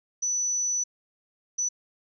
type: tone bursts at uneven times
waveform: sine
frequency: 5960 Hz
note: F#8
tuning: 12 cents sharp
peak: -24 dBFS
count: 2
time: 0.22-0.84 / 1.58-1.69 s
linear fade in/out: 10 ms
effects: none